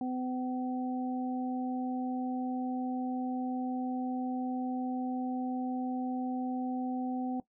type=harmonic tone; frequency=253.5 Hz; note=B3; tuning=45 cents sharp; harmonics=1 / 2 / 3; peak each=-32 / -46 / -39 dBFS; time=0.01-7.4 s; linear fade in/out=2 ms; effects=noise-tail reverb RT60 0.1 s tail -17 dB re dry

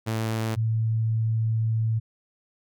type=tone pair in turn; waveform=sawtooth / sine; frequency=111.4 / 111.79 Hz; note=A2 / A2; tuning=+22 / +28 cents; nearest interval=unison; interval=6 cents; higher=second; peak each=-21 dBFS; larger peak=neither; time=0.06-0.56 / 0.56-2 s; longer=second; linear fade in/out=20 ms; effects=none

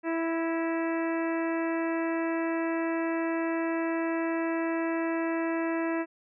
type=harmonic tone with a mistuned harmonic; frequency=329.6 Hz; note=E4; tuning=in tune; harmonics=1 / 2 / 3 / 4 / 5 / 6 / 7 / 8; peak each=-28 / -34 / -38 / -42 / -40 / -41 / -46 / -45 dBFS; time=0.03-6.06 s; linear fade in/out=50 ms; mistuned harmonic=6; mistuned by=-25 cents; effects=none

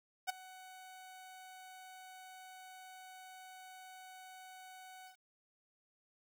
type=tone with ADSR envelope; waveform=sawtooth; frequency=747 Hz; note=F#5; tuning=16 cents sharp; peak=-28 dBFS; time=0.27-5.17 s; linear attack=25 ms; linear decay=12 ms; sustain=-20 dB; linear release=110 ms; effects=11-bit

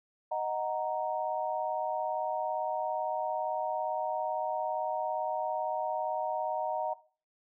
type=chord; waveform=sine; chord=D# minor; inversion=none; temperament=equal; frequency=622.3 / 740 / 932.3 Hz; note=D#5 / F#5 / A#5; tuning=0 / 0 / 0 cents; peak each=-34 dBFS; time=0.31-6.94 s; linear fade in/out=10 ms; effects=noise-tail reverb RT60 0.4 s tail -18 dB re dry

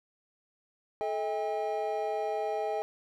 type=tone cluster; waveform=triangle; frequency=433.2 / 640 / 804 Hz; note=A4 / D#5 / G5; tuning=-27 / +49 / +44 cents; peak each=-32 / -32 / -32 dBFS; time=1.01-2.82 s; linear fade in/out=0 ms; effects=none

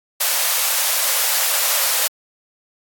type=high-pass noise; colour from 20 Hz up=white; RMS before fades=-18 dBFS; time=0.2-2.08 s; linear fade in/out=10 ms; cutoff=490 Hz; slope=96 dB/octave; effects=AAC 64 kbps

